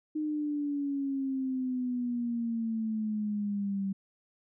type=exponential sweep; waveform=sine; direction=down; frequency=308.1 to 193.5 Hz; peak=-29 dBFS; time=0.15-3.93 s; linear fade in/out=10 ms; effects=none